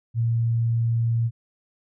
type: tone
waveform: sine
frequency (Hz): 115.8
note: A#2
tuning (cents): -11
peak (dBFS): -19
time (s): 0.14-1.31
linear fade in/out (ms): 50
effects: none